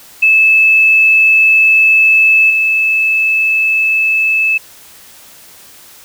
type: tone with level steps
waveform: sine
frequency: 2614 Hz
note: E7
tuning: 15 cents flat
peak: -5 / -9 dBFS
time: 0.22-4.58 s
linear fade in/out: 10 ms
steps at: 2.5 s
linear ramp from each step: 2 ms
effects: white hiss -39 dBFS RMS until 6.04 s